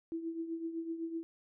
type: tone with tremolo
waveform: sine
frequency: 329.6 Hz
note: E4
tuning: in tune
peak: -33 dBFS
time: 0.12-1.23 s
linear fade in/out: 0 ms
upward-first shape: triangle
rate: 7.9 Hz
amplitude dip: 70%
effects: none